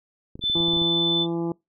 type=clicks; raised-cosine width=3 ms; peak=-25 dBFS; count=10; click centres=0.355 / 0.393 / 0.439 / 0.499 / 0.571 / 0.604 / 0.683 / 0.737 / 0.769 / 0.818 s
type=tone; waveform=sine; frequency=3520 Hz; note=A7; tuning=in tune; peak=-20 dBFS; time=0.41-1.27 s; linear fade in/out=50 ms
type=harmonic tone; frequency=168.5 Hz; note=E3; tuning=38 cents sharp; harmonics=1 / 2 / 3 / 4 / 5 / 6 / 7; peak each=-29 / -25 / -38 / -42 / -38 / -46 / -48 dBFS; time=0.55-1.52 s; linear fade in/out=2 ms
effects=noise-tail reverb RT60 0.2 s tail -25 dB re dry